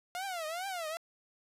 sawtooth tone with vibrato, 698.5 Hz, F5, in tune, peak -32 dBFS, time 0.15-0.97 s, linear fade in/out 0 ms, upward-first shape triangle, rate 2.4 Hz, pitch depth 240 cents each way, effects resampled to 32000 Hz

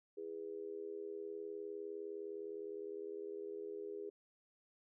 sine tone with amplitude modulation, 409.7 Hz, G#4, 24 cents flat, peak -39 dBFS, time 0.17-4.1 s, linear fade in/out 10 ms, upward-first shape sine, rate 79.7 Hz, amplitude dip 85%, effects none

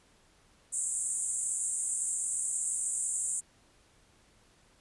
white band-pass noise, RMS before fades -33 dBFS, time 0.72-3.41 s, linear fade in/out 20 ms, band 7200 to 9400 Hz, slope 96 dB/octave, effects pink hiss -64 dBFS RMS until 4.8 s + resampled to 24000 Hz

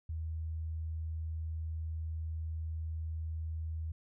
sine tone, 80 Hz, D#2, 49 cents sharp, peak -35 dBFS, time 0.09-3.92 s, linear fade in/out 5 ms, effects none

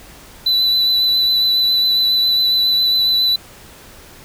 triangle tone with vibrato, 3987 Hz, B7, 16 cents sharp, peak -11 dBFS, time 0.46-3.36 s, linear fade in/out 5 ms, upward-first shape triangle, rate 7.3 Hz, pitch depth 24 cents each way, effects pink hiss -41 dBFS RMS until 4.24 s

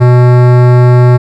sine tone with hard clipping, 123.47 Hz, B2, in tune, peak -4 dBFS, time 0-1.18 s, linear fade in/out 20 ms, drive 18 dB, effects none

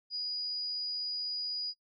sine tone, 4908 Hz, D#8, 25 cents flat, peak -33 dBFS, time 0.1-1.74 s, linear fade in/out 50 ms, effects noise-tail reverb RT60 0.1 s tail -17 dB re dry + MP3 32 kbps

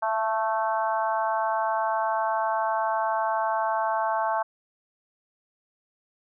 harmonic tone with a mistuned harmonic, 220 Hz, A3, in tune, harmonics 3 / 4 / 5 / 6 / 7, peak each -28 / -26 / -30 / -36 / -35 dBFS, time 0.02-4.43 s, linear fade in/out 10 ms, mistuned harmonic 3, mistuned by +21 cents, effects none

